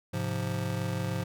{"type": "chord", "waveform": "square", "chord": "F minor", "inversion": "first", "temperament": "just", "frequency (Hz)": [104.77, 130.96, 174.61], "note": ["Ab2", "C3", "F3"], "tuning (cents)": [16, 2, 0], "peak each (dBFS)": [-34, -36, -35], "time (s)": [0.13, 1.24], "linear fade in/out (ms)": 10, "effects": []}